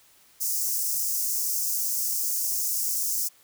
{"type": "high-pass noise", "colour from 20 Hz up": "white", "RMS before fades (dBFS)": -27, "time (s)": [0.4, 3.29], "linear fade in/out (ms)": 20, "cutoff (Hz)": 5300, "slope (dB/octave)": 48, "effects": ["white hiss -58 dBFS RMS until 3.43 s"]}